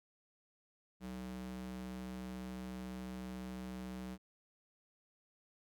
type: tone with high-pass filter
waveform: square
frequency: 63 Hz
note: B1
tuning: 35 cents sharp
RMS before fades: -45 dBFS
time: 1-4.18 s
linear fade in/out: 50 ms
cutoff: 140 Hz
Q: 4.4
effects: none